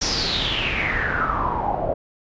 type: noise with low-pass filter sweep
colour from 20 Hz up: pink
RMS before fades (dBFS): -23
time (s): 0.01-1.94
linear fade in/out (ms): 10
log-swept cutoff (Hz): 5800 to 600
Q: 7.4
effects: resampled to 16000 Hz